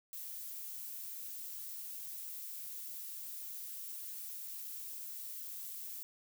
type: noise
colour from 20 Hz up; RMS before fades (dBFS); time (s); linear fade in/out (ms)
violet; -45; 0.13-6.03; 0
effects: none